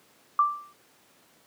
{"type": "tone with exponential decay", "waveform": "sine", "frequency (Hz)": 1174.7, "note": "D6", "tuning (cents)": 0, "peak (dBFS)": -15, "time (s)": [0.39, 0.73], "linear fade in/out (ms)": 2, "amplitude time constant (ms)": 72, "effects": ["pink hiss -60 dBFS RMS until 1.46 s", "high-pass 200 Hz 12 dB/octave"]}